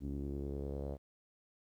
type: tone with low-pass filter sweep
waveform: sawtooth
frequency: 69.9 Hz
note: C#2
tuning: 15 cents sharp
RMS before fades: -40 dBFS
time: 0-0.98 s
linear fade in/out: 50 ms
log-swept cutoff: 270 to 590 Hz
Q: 3.3
effects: 12-bit

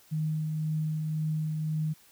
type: tone with tremolo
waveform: sine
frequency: 155.56 Hz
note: D#3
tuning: in tune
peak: -26 dBFS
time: 0.11-1.94 s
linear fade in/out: 20 ms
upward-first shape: triangle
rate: 1.9 Hz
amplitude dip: 30%
effects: white hiss -59 dBFS RMS until 2.11 s

